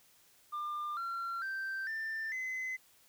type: tone with pitch steps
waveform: sine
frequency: 1198 / 1368.2 / 1562.6 / 1784.6 / 2038 Hz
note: D6 / F6 / G6 / A6 / C7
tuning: +34 / -36 / -6 / +24 / -46 cents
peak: -33 dBFS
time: 0.52-2.77 s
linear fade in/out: 20 ms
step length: 450 ms
effects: tanh soft clip ceiling -34 dBFS + white hiss -65 dBFS RMS until 3.08 s